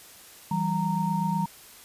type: tone cluster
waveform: sine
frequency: 164.7 / 192.8 / 926 Hz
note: E3 / G3 / A#5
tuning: -1 / -28 / -12 cents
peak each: -28 dBFS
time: 0.51-1.46 s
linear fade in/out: 5 ms
effects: white hiss -49 dBFS RMS until 1.84 s + resampled to 32000 Hz